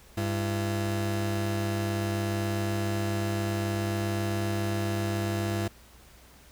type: tone pair together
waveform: 30% pulse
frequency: 100.6 / 338.4 Hz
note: G2 / E4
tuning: +45 / +45 cents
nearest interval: octave + major sixth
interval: 2100 cents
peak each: -26 / -29 dBFS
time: 0.17-5.68 s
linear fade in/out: 5 ms
effects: added 60 Hz sine -56 dBFS peak until 6.51 s + pink hiss -55 dBFS RMS until 6.51 s